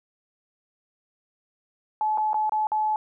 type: tone with dropouts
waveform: sine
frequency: 859 Hz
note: A5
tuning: 42 cents flat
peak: -21 dBFS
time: 2.01-2.96 s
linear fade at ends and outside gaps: 1 ms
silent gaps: 2.175-2.181 / 2.332-2.343 / 2.495-2.521 / 2.67-2.718 s
effects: none